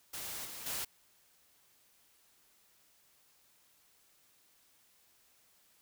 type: noise with level steps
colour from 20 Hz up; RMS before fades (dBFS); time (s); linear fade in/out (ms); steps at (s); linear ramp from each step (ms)
white; -42 / -46 / -38; 0.13-0.85; 10; 0.45 / 0.66; 5
effects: white hiss -68 dBFS RMS until 5.81 s